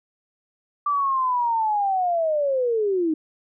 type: linear sweep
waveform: sine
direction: down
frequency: 1174.7 to 303.9 Hz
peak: -19 dBFS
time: 0.86-3.14 s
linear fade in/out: 5 ms
effects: none